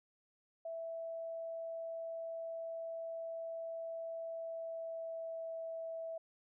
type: tone with pitch glide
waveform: sine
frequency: 659.3 to 655.5 Hz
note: E5 to E5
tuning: 0 to -10 cents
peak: -40 dBFS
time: 0.65-6.18 s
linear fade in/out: 5 ms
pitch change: -10 cents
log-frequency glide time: 4.23-5.55 s
effects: none